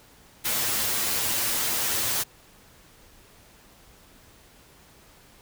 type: noise with comb filter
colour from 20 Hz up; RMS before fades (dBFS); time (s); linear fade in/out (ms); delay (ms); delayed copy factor
white; -26; 0.44-2.24; 20; 8.8; +0.7
effects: pink hiss -54 dBFS RMS until 5.41 s